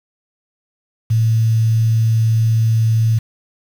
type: tone with quantisation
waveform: sine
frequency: 112.3 Hz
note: A2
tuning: 36 cents sharp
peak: -11 dBFS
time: 1.1-3.19 s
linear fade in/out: 10 ms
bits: 6
effects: none